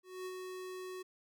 square tone with ADSR envelope, 370 Hz, F#4, in tune, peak -40 dBFS, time 0.03-1.03 s, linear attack 230 ms, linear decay 48 ms, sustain -3 dB, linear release 14 ms, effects none

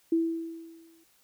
sine tone with exponential decay, 329.6 Hz, E4, in tune, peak -20 dBFS, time 0.12-1.04 s, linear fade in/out 5 ms, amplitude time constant 200 ms, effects white hiss -65 dBFS RMS until 1.23 s

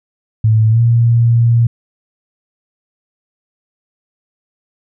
sine tone with pitch glide, 110 to 117.22 Hz, A2 to A#2, 0 to +10 cents, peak -7 dBFS, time 0.44-1.67 s, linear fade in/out 5 ms, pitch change +110 cents, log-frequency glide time 0.7-0.8 s, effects none

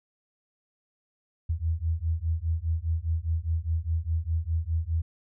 sine beating tone pair, 79.5 / 84.4 Hz, D#2 / E2, +38 / +41 cents, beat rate 4.9 Hz, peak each -28 / -28 dBFS, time 1.49-5.02 s, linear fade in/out 10 ms, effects none

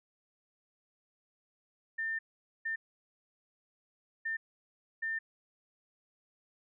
sine tone bursts at uneven times, 1800 Hz, A6, 39 cents sharp, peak -32 dBFS, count 4, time 1.98-2.19 / 2.65-2.76 / 4.25-4.37 / 5.02-5.19 s, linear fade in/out 10 ms, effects none

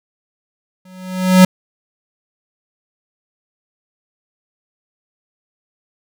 square tone with exponential growth, 185 Hz, F#3, in tune, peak -3 dBFS, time 0.85-1.45 s, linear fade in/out 5 ms, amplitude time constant 130 ms, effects none

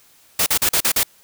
white noise bursts, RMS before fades -17 dBFS, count 6, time 0.39-1.033 s, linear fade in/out 5 ms, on 73 ms, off 41 ms, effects white hiss -53 dBFS RMS until 1.23 s

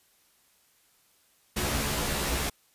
pink noise with comb filter, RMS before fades -29 dBFS, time 1.56-2.5 s, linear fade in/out 10 ms, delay 14 ms, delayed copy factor +1, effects white hiss -65 dBFS RMS until 2.74 s + resampled to 32000 Hz

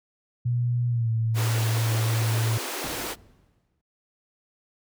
sine tone with pitch glide, 121 to 112.9 Hz, B2 to A2, -35 to +45 cents, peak -21 dBFS, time 0.45-2.58 s, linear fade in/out 10 ms, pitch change -120 cents, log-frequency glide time 0.88-1.11 s
pink high-pass noise, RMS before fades -32 dBFS, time 1.34-3.16 s, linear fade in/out 50 ms, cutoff 260 Hz, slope 48 dB/octave
brown noise with exponential decay, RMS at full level -32 dBFS, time 2.84-3.81 s, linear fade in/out 0 ms, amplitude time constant 210 ms
effects high-pass 60 Hz 12 dB/octave

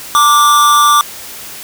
square tone with amplitude modulation, 1174.7 Hz, D6, in tune, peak -4 dBFS, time 0.15-1.01 s, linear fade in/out 0 ms, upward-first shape sine, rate 266 Hz, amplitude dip 55%, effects white hiss -29 dBFS RMS until 1.63 s

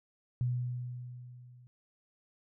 sine tone with level ramp, 123.47 Hz, B2, in tune, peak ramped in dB -27 to -54 dBFS, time 0.41-1.67 s, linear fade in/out 0 ms, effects none

